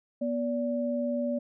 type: tone pair together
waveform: sine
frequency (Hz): 243 / 578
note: B3 / D5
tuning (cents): -28 / -28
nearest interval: octave + minor third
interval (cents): 1500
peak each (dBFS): -29 / -30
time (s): 0.21-1.39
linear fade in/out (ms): 10
effects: none